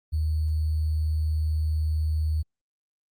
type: tone with sample-and-hold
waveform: sine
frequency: 77.78 Hz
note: D#2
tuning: in tune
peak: -22 dBFS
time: 0.12-2.43 s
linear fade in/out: 20 ms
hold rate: 4410 Hz
effects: Opus 48 kbps